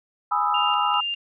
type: chord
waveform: sine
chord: E major seventh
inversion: first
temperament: equal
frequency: 830.6 / 987.8 / 1244.5 / 1318.5 Hz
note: G#5 / B5 / D#6 / E6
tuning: 0 / 0 / 0 / 0 cents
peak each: -25 dBFS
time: 0.31-1.01 s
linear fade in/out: 10 ms
type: tone with tremolo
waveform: sine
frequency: 2800 Hz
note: F7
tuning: 4 cents sharp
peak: -24 dBFS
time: 0.54-1.15 s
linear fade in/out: 5 ms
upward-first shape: square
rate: 2.5 Hz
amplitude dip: 45%
effects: none